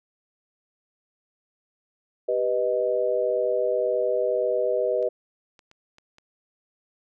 sine chord, G augmented, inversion none, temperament equal, 392 / 493.9 / 622.3 Hz, G4 / B4 / D#5, 0 / 0 / 0 cents, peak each -28 / -24 / -25 dBFS, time 2.28-5.09 s, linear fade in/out 10 ms
clicks, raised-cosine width 0.2 ms, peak -34 dBFS, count 5, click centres 5.027 / 5.592 / 5.714 / 5.984 / 6.184 s
effects none

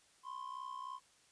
triangle ring-modulated tone, 1045 Hz, C6, 2 cents flat, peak -38 dBFS, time 0.23-1 s, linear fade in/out 50 ms, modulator 31.6 Hz, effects white hiss -68 dBFS RMS until 1.31 s + resampled to 22050 Hz

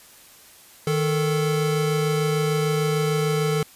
square tone pair together, 155.56 / 440 Hz, D#3 / A4, 0 / 0 cents, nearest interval octave + tritone, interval 1800 cents, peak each -23 / -24 dBFS, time 0.87-3.63 s, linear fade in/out 2 ms, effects white hiss -49 dBFS RMS until 3.75 s + resampled to 32000 Hz

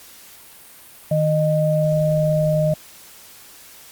sine tone pair together, 155.56 / 615.3 Hz, D#3 / D#5, 0 / -19 cents, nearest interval 2 octaves, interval 2381 cents, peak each -18 dBFS, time 1.11-2.74 s, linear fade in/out 5 ms, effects white hiss -44 dBFS RMS until 3.91 s + Opus 48 kbps

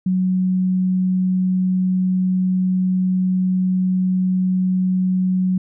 sine tone, 185 Hz, F#3, in tune, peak -15 dBFS, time 0.06-5.58 s, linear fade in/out 5 ms, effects none

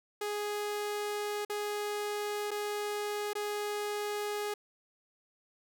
sawtooth tone with dropouts, 415.3 Hz, G#4, in tune, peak -29 dBFS, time 0.21-4.54 s, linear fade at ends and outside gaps 5 ms, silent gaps 1.45-1.497 / 2.508-2.513 / 3.333-3.352 s, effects none

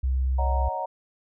sine tone with vibrato, 65 Hz, C2, 11 cents flat, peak -21 dBFS, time 0.03-0.69 s, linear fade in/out 10 ms, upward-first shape triangle, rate 18 Hz, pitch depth 13 cents each way
sine chord, D# minor seventh, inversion third, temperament equal, 554.4 / 622.3 / 740 / 932.3 Hz, C#5 / D#5 / F#5 / A#5, 0 / 0 / 0 / 0 cents, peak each -35 / -35 / -32 / -30 dBFS, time 0.38-0.86 s, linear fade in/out 10 ms
effects none

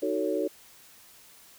sine chord, D# half-diminished seventh, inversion none, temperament just, 311.1 / 373.4 / 448 / 560 Hz, D#4 / F#4 / A4 / C#5, 0 / +16 / +31 / +18 cents, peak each -31 dBFS, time 0.02-0.48 s, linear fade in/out 10 ms, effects white hiss -54 dBFS RMS until 1.58 s

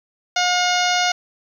harmonic tone, 718 Hz, F5, 48 cents sharp, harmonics 1 / 2 / 3 / 4 / 5 / 6 / 7 / 8 / 9, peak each -20 / -23 / -25 / -26 / -27 / -28 / -28 / -29 / -30 dBFS, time 0.36-1.12 s, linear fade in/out 5 ms, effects 8-bit

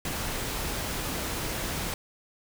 pink noise, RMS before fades -32 dBFS, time 0.05-1.94 s, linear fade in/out 2 ms, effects none

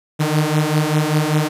sawtooth beating tone pair, 150.4 / 155.5 Hz, D3 / D#3, +42 / -1 cents, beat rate 5.1 Hz, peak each -14 dBFS, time 0.19-1.49 s, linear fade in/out 20 ms, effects resampled to 32000 Hz + 8-bit

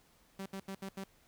sawtooth tone bursts at uneven times, 193.5 Hz, G3, 22 cents flat, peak -36 dBFS, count 5, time 0.39-0.46 / 0.53-0.6 / 0.68-0.75 / 0.82-0.89 / 0.97-1.04 s, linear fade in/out 5 ms, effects pink hiss -67 dBFS RMS until 1.27 s

